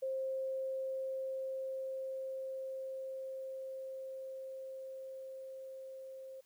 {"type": "tone with level ramp", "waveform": "sine", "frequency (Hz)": 529, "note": "C5", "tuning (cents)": 19, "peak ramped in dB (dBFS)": [-34, -46], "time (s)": [0.02, 6.41], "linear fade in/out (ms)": 10, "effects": ["white hiss -72 dBFS RMS until 6.45 s"]}